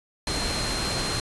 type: tone in noise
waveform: sine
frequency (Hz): 4171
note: C8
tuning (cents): -6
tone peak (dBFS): -31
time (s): 0.27-1.2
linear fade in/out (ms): 2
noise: pink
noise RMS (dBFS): -28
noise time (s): 0.27-1.2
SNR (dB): -6
effects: resampled to 24000 Hz